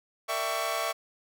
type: tone cluster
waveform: sawtooth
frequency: 459.5 / 595 / 665 / 784 / 1119 Hz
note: A#4 / D5 / E5 / G5 / C#6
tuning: -25 / +22 / +15 / 0 / +16 cents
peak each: -37 / -33 / -28 / -35 / -29 dBFS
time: 0.28-0.93 s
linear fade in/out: 20 ms
effects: none